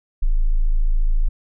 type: tone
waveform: sine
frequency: 27.17 Hz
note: A0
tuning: 21 cents flat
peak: -13 dBFS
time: 0.22-1.29 s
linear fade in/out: 10 ms
effects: none